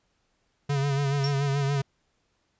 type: tone with vibrato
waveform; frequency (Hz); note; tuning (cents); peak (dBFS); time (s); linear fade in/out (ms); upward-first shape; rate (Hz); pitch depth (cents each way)
square; 140; C#3; +18; -24; 0.69-1.82; 10; sine; 7; 47
type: tone with exponential decay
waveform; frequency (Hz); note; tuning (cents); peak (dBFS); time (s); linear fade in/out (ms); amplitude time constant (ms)
sine; 5490; F8; -31; -27; 1.24-1.38; 2; 29
effects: pink hiss -72 dBFS RMS until 2.59 s + resampled to 16000 Hz